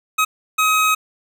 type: tone bursts at uneven times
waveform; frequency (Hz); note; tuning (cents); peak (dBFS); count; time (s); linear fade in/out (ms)
25% pulse; 1267; D#6; +31; -10; 2; 0.18-0.25 / 0.58-0.95; 10
effects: none